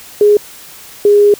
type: tone pair in turn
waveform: sine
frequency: 415.3 / 411 Hz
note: G#4 / G#4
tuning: 0 / -18 cents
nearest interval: unison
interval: 18 cents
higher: first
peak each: -4 dBFS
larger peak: neither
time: 0.21-0.37 / 1.05-1.34 s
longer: second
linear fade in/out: 2 ms
effects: white hiss -35 dBFS RMS until 1.39 s